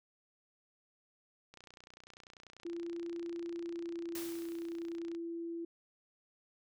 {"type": "click train", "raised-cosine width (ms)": 0.2, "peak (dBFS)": -36, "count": 110, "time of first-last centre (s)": [1.54, 5.149], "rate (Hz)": 30.2}
{"type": "tone with pitch glide", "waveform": "sine", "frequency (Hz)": [340, 336.1], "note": ["F4", "E4"], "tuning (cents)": [-46, 34], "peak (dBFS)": -38, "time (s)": [2.65, 5.65], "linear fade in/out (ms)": 5, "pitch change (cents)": -20, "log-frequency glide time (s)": [3.58, 4.53]}
{"type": "noise with exponential decay", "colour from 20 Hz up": "white", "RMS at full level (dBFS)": -43, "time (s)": [4.15, 4.98], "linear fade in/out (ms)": 2, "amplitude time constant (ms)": 180}
{"effects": []}